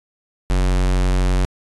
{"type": "tone", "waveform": "square", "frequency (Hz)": 45.97, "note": "F#1", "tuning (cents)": -10, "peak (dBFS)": -15, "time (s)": [0.5, 1.45], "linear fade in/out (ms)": 0, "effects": ["resampled to 24000 Hz"]}